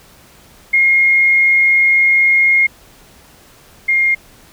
sine tone pair in turn, 2142 / 2127 Hz, C7 / C7, +40 / +28 cents, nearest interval unison, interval 12 cents, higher first, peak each -8 / -10 dBFS, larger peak first, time 0.73-2.67 / 3.88-4.15 s, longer first, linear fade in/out 10 ms, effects pink hiss -45 dBFS RMS until 4.52 s

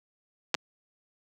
clicks, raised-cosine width 0.2 ms, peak -7 dBFS, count 2, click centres 0.543 / 0.549 s, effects high-pass 200 Hz 12 dB/octave

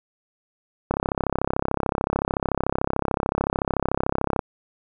click train, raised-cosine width 1 ms, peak -7 dBFS, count 118, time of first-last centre 0.91-4.392 s, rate 33.6 Hz, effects none

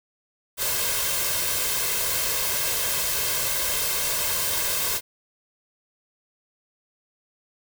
white noise with comb filter, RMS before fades -25 dBFS, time 0.57-5.01 s, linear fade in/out 50 ms, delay 1.9 ms, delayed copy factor +0.65, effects none

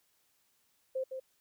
sine tone with echo, 523.3 Hz, C5, in tune, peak -31 dBFS, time 0.95-1.04 s, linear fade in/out 10 ms, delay 160 ms, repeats 1, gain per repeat -6 dB, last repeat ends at 1.2 s, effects white hiss -73 dBFS RMS until 1.4 s

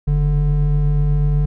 triangle tone pair together, 46.25 / 146.83 Hz, F#1 / D3, 0 / 0 cents, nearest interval octave + minor sixth, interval 2000 cents, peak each -14 dBFS, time 0.07-1.46 s, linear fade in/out 10 ms, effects none

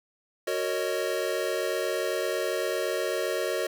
square chord, D# minor seventh, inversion first, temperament equal with one note detuned, 370 / 459.7 / 554.4 / 622.3 Hz, F#4 / A#4 / C#5 / D#5, 0 / -24 / 0 / 0 cents, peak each -33 dBFS, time 0.47-3.67 s, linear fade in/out 5 ms, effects none

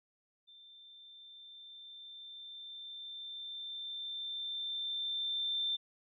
sine tone with level ramp, 3567 Hz, A7, 23 cents sharp, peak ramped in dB -55 to -31 dBFS, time 0.47-5.77 s, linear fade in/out 20 ms, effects none

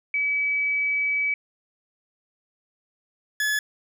sine / 40% pulse tone pair in turn, 2287 / 1708.9 Hz, D7 / G#6, -47 / +49 cents, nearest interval perfect fourth, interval 504 cents, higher first, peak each -21 dBFS, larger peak neither, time 0.14-1.34 / 3.4-3.59 s, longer first, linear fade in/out 2 ms, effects none

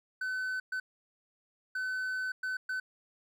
triangle tone bursts at uneven times, 1515 Hz, F#6, 40 cents sharp, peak -30 dBFS, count 5, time 0.21-0.6 / 0.72-0.8 / 1.75-2.32 / 2.43-2.57 / 2.69-2.8 s, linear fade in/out 5 ms, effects none

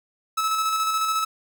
45% pulse tone with tremolo, 1300 Hz, E6, 24 cents flat, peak -20 dBFS, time 0.37-1.25 s, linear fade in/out 10 ms, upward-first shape square, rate 14 Hz, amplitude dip 30%, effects none

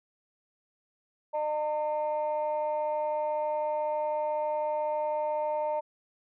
sine tone pair together, 606 / 908 Hz, D#5 / A#5, -46 / -46 cents, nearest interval perfect fifth, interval 700 cents, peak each -28 / -30 dBFS, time 1.33-5.81 s, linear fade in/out 20 ms, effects tanh soft clip ceiling -22 dBFS

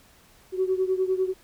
sine beating tone pair, 372.1 / 382.1 Hz, F#4 / G4, +10 / -44 cents, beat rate 10 Hz, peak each -23 / -26 dBFS, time 0.52-1.34 s, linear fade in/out 50 ms, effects tanh soft clip ceiling -14 dBFS + pink hiss -56 dBFS RMS until 1.43 s

